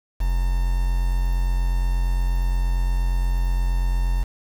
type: tone with quantisation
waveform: triangle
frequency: 44.27 Hz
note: F1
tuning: 24 cents sharp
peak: -16 dBFS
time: 0.2-4.24 s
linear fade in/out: 10 ms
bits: 6
effects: none